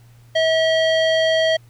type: tone with low-pass filter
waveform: square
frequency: 644 Hz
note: E5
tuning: 41 cents flat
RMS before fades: -17 dBFS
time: 0.35-1.57 s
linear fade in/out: 10 ms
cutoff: 3500 Hz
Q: 2
effects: added 118 Hz sine -45 dBFS peak until 1.69 s + pink hiss -57 dBFS RMS until 1.69 s

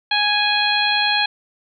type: harmonic tone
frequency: 830.6 Hz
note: G#5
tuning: in tune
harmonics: 1 / 2 / 3 / 4 / 5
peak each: -22 / -22 / -22 / -22 / -22 dBFS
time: 0.11-1.26 s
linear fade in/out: 5 ms
effects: none

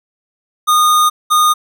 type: tone pair in turn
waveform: square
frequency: 1228 / 1228 Hz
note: D#6 / D#6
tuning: -23 / -23 cents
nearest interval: unison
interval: 0 cents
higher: neither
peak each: -9 dBFS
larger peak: neither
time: 0.67-1.1 / 1.3-1.54 s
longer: first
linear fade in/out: 20 ms
effects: none

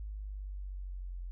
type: linear sweep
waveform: sine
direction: down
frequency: 51.91 to 43.65 Hz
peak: -38 dBFS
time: 0-1.31 s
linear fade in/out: 0 ms
effects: none

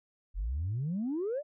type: exponential sweep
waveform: sine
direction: up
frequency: 41.78 to 622.3 Hz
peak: -29 dBFS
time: 0.34-1.43 s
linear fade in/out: 50 ms
effects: tanh soft clip ceiling -27 dBFS

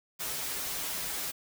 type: noise with comb filter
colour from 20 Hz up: white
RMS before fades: -35 dBFS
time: 0.19-1.32 s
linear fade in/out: 20 ms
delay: 8.8 ms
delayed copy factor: -0.85
effects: none

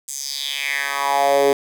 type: tone with high-pass filter sweep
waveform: 10% pulse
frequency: 140.2 Hz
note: C#3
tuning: 20 cents sharp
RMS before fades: -20 dBFS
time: 0.08-1.53 s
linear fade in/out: 2 ms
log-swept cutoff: 7700 to 380 Hz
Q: 3.7
effects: none

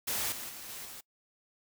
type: noise with level steps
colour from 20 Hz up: white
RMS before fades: -33 / -41 / -45 / -43 / -46 dBFS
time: 0.07-1.01 s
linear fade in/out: 10 ms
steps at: 0.32 / 0.49 / 0.69 / 0.85 s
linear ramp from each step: 2 ms
effects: noise-tail reverb RT60 0.1 s tail -23 dB re dry

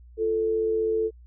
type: tone pair together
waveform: sine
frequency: 345.4 / 441 Hz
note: F4 / A4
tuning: -19 / +4 cents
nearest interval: major third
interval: 423 cents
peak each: -31 / -22 dBFS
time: 0.17-1.11 s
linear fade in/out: 50 ms
effects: added 60 Hz sine -46 dBFS peak until 1.26 s

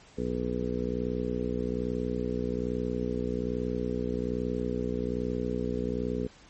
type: harmonic tone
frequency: 61.2 Hz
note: B1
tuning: 15 cents flat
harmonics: 1 / 2 / 3 / 4 / 5 / 6 / 7 / 8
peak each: -37 / -40 / -35 / -34 / -40 / -40 / -34 / -37 dBFS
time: 0.17-6.28 s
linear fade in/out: 20 ms
effects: pink hiss -55 dBFS RMS until 6.49 s + MP3 32 kbps

